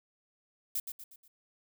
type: noise with echo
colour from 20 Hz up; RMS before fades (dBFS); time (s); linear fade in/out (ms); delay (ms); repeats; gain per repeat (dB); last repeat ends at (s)
violet; -33; 0.75-0.8; 5; 120; 4; -7; 1.28
effects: none